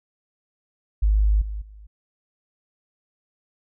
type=tone with level steps; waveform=sine; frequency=51.91 Hz; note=G#1; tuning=in tune; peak=-15 / -27 / -41 dBFS; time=1.02-1.87 s; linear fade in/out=10 ms; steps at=1.41 / 1.61 s; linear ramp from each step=10 ms; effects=none